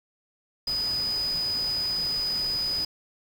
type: tone in noise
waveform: sine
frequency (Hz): 4978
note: D#8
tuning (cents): 0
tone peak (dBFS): -25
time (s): 0.67-2.85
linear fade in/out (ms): 5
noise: pink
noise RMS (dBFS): -40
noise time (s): 0.67-2.85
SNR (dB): +12
effects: none